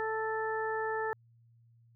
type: harmonic tone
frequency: 440 Hz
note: A4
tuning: in tune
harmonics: 1 / 2 / 3 / 4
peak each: -34 / -36 / -41 / -38 dBFS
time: 0-1.13 s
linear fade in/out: 0 ms
effects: added 116 Hz sine -60 dBFS peak until 1.95 s